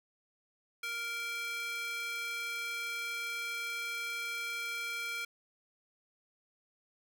square tone with high-pass filter, 466.2 Hz, A#4, in tune, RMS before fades -38 dBFS, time 0.83-5.25 s, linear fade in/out 5 ms, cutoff 1900 Hz, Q 4.7, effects none

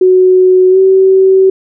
sine tone with pitch glide, 370 to 381.1 Hz, F#4 to G4, 0 to -49 cents, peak -3 dBFS, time 0.01-1.5 s, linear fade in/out 5 ms, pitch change +51 cents, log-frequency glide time 0.7-0.78 s, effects none

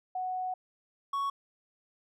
sine / triangle tone pair in turn, 740 / 1112.6 Hz, F#5 / C#6, 0 / +6 cents, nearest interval perfect fifth, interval 706 cents, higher second, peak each -31 / -27 dBFS, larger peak second, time 0.15-0.54 / 1.13-1.3 s, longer first, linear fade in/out 5 ms, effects none

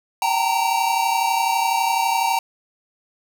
square tone cluster, 775 / 903 / 935 Hz, G5 / A5 / A#5, -20 / +45 / +5 cents, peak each -23 dBFS, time 0.22-2.39 s, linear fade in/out 2 ms, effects none

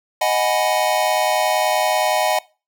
square chord, G# minor seventh, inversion second, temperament equal, 622.3 / 740 / 830.6 / 987.8 Hz, D#5 / F#5 / G#5 / B5, 0 / 0 / 0 / 0 cents, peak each -21 / -21 / -23 / -26 dBFS, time 0.21-2.39 s, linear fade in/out 5 ms, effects noise-tail reverb RT60 0.3 s tail -21 dB re dry

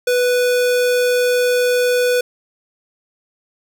square tone, 493.9 Hz, B4, in tune, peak -14 dBFS, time 0.07-2.21 s, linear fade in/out 5 ms, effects none

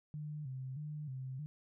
sine tone with vibrato, 140.4 Hz, C#3, 22 cents sharp, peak -40 dBFS, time 0.14-1.46 s, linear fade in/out 0 ms, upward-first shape square, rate 1.6 Hz, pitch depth 120 cents each way, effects none

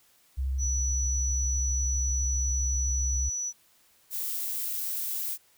sine tone with vibrato, 66.2 Hz, C2, 21 cents sharp, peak -26 dBFS, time 0.37-3.3 s, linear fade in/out 20 ms, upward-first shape sine, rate 12 Hz, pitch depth 18 cents each way
sine tone, 5920 Hz, F#8, in tune, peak -29 dBFS, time 0.58-3.53 s, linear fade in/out 50 ms
violet noise, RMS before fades -32 dBFS, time 4.1-5.38 s, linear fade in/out 50 ms
effects white hiss -63 dBFS RMS until 5.57 s

